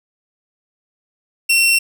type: tone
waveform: sawtooth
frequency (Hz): 2718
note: F7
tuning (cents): -48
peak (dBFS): -8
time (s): 1.49-1.79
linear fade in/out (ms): 10
effects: none